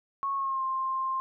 sine tone with pitch glide, 1100 to 1055.2 Hz, C#6 to C6, -14 to +14 cents, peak -27 dBFS, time 0.23-1.2 s, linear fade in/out 0 ms, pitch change -72 cents, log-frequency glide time 0.35-0.63 s, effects none

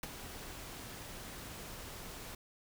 pink noise with ADSR envelope, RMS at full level -38 dBFS, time 0.03-2.35 s, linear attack 3 ms, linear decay 21 ms, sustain -9 dB, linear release 4 ms, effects none

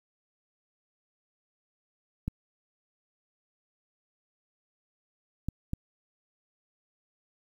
clicks, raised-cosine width 5 ms, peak -18 dBFS, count 3, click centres 2.28 / 5.486 / 5.734 s, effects 9-bit

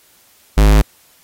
square tone, 51.91 Hz, G#1, in tune, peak -7 dBFS, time 0.57-0.82 s, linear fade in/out 10 ms, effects white hiss -51 dBFS RMS until 1.23 s + AAC 48 kbps

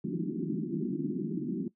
pink band-pass noise, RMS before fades -33 dBFS, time 0.04-1.68 s, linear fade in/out 5 ms, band 150 to 370 Hz, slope 96 dB/octave, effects noise-tail reverb RT60 0.1 s tail -17 dB re dry

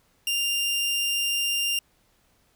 sawtooth tone, 2794 Hz, F7, in tune, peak -20 dBFS, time 0.27-1.79 s, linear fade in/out 2 ms, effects pink hiss -65 dBFS RMS until 2.55 s

